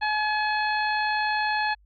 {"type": "harmonic tone", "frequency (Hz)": 850, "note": "G#5", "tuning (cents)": 40, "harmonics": [1, 2, 3, 4, 5], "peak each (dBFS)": [-25, -27, -33, -40, -35], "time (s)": [0.01, 1.75], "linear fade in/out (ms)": 20, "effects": ["added 50 Hz sine -55 dBFS peak until 1.85 s"]}